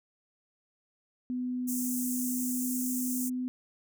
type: tone with pitch glide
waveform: sine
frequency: 250 to 252.3 Hz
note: B3 to B3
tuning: +21 to +37 cents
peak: -30 dBFS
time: 1.3-3.48 s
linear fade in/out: 0 ms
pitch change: +16 cents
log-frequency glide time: 1.94-3.03 s
type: high-pass noise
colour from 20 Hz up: pink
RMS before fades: -36 dBFS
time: 1.67-3.3 s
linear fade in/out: 20 ms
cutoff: 6500 Hz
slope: 48 dB/octave
effects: none